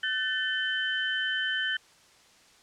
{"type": "tone cluster", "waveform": "sine", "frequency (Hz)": [1520, 1770, 3059], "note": ["F#6", "A6", "G7"], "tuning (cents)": [46, 10, -43], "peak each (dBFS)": -31, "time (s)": [0.03, 1.77], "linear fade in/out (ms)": 5, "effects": ["white hiss -58 dBFS RMS until 2.62 s", "low-pass 7000 Hz 12 dB/octave"]}